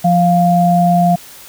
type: tone pair together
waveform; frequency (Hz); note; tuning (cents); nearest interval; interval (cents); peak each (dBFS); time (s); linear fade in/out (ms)
sine; 174.75 / 699; F3 / F5; +1 / +1; 2 octaves; 2400; -11; 0.04-1.16; 10
effects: white hiss -37 dBFS RMS until 1.48 s